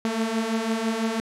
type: beating tone pair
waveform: sawtooth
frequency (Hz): 220 / 226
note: A3 / A3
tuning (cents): 0 / +47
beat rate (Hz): 6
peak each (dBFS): -25 / -21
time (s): 0.05-1.2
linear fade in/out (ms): 0
effects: low-pass 9000 Hz 12 dB/octave